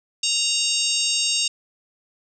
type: harmonic tone with a mistuned harmonic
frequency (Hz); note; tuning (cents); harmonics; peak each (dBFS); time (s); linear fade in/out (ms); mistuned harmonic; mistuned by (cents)
931; A#5; -2; 3 / 4 / 5 / 6 / 7 / 8 / 9; -25 / -26 / -27 / -28 / -28 / -29 / -30; 0.23-1.48; 5; 6; -36
effects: none